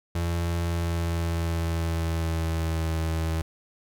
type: tone with pitch glide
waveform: 35% pulse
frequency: 85 to 80.97 Hz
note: F2 to E2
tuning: -46 to -30 cents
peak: -23 dBFS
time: 0.15-3.42 s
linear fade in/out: 5 ms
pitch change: -84 cents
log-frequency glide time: 0.61-2.84 s
effects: none